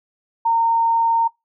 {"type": "tone", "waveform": "sine", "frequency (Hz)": 918, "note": "A#5", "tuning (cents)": -27, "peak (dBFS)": -14, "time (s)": [0.45, 1.28], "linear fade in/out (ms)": 10, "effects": ["noise-tail reverb RT60 0.2 s tail -24 dB re dry"]}